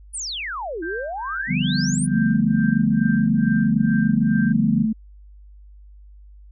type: exponential two-way sweep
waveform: sine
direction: down then up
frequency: 10120 to 314.1 to 10120 Hz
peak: -26 dBFS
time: 0.13-2.07 s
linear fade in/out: 20 ms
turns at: 0.83 s
type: tone with tremolo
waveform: sine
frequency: 1574 Hz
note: G6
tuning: 7 cents sharp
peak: -27 dBFS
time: 0.82-4.53 s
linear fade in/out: 10 ms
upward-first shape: sine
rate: 2.3 Hz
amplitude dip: 100%
type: chord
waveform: sine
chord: G dominant seventh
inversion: second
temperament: equal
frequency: 146.83 / 174.61 / 196 / 246.9 Hz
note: D3 / F3 / G3 / B3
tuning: 0 / 0 / 0 / 0 cents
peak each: -24 dBFS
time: 1.47-4.87 s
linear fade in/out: 50 ms
type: tone with vibrato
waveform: sine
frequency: 220 Hz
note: A3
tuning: in tune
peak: -18 dBFS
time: 2.13-4.93 s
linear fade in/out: 10 ms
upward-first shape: sine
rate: 3.5 Hz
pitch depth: 9 cents each way
effects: added 50 Hz sine -42 dBFS peak until 6.51 s